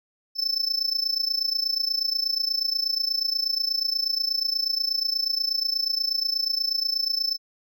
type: tone with amplitude modulation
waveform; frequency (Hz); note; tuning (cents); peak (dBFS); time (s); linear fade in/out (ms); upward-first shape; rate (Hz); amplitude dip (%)
triangle; 5274; E8; 0; -18; 0.35-7.38; 50; sine; 28.3; 85
effects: none